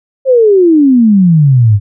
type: exponential sweep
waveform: sine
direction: down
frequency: 543 to 98 Hz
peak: -3 dBFS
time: 0.25-1.8 s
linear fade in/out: 50 ms
effects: none